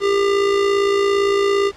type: tone with amplitude modulation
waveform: square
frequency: 399.8 Hz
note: G4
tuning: 34 cents sharp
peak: -13 dBFS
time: 0-1.72 s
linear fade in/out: 50 ms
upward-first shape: sine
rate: 57.6 Hz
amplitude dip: 45%
effects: pink hiss -43 dBFS RMS until 1.76 s + low-pass 5000 Hz 12 dB/octave